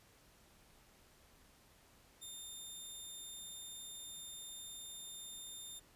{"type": "tone", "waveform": "15% pulse", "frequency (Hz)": 3621, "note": "A7", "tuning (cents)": 49, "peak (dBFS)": -40, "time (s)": [2.21, 5.8], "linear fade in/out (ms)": 20, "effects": ["pink hiss -66 dBFS RMS until 5.95 s", "resampled to 32000 Hz"]}